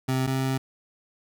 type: tone pair in turn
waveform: 25% pulse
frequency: 130.81 / 132.48 Hz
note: C3 / C3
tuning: 0 / +22 cents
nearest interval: unison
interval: 22 cents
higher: second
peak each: -19 / -20 dBFS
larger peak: first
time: 0.08-0.27 / 0.27-0.58 s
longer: second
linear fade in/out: 10 ms
effects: none